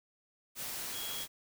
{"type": "tone in noise", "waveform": "sine", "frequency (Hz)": 3309, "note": "G#7", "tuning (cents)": -7, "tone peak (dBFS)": -42, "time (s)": [0.92, 1.27], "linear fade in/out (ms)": 50, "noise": "white", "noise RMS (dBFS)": -40, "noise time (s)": [0.55, 1.28], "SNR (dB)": -5, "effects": []}